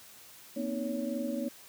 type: tone cluster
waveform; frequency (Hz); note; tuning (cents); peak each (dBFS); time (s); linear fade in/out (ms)
sine; 235.3 / 258.4 / 309.3 / 561; A#3 / C4 / D#4 / C#5; +16 / -21 / -10 / +21; -35 / -37 / -38 / -37; 0.56-1.49; 10
effects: white hiss -53 dBFS RMS until 1.68 s + high-pass 60 Hz 12 dB/octave